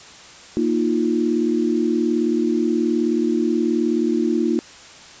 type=chord; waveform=sine; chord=Bb suspended fourth; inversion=none; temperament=just; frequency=233.1 / 310.8 / 349.6 Hz; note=Bb3 / Eb4 / F4; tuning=0 / -2 / +2 cents; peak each=-21 dBFS; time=0.57-4.59 s; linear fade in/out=0 ms; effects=white hiss -42 dBFS RMS until 5.2 s + resampled to 16000 Hz